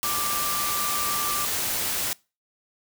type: tone in noise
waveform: sine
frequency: 1178 Hz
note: D6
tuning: 5 cents sharp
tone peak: -29 dBFS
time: 0.04-1.45 s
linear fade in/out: 0 ms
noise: white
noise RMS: -27 dBFS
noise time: 0.03-2.13 s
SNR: -5 dB
effects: noise-tail reverb RT60 0.3 s tail -24 dB re dry